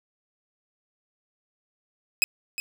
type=tone with echo; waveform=sawtooth; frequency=2544 Hz; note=D#7; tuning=38 cents sharp; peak=-14 dBFS; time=2.22-2.24 s; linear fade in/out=0 ms; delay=360 ms; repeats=1; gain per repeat=-12 dB; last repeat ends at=2.6 s; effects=none